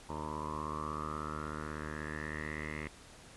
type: tone with low-pass filter sweep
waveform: 10% pulse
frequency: 76.3 Hz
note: D#2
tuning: 33 cents flat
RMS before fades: -40 dBFS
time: 0.09-2.88 s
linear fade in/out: 5 ms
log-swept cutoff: 900 to 2200 Hz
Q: 8.2
effects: pink hiss -55 dBFS RMS until 3.36 s + resampled to 24000 Hz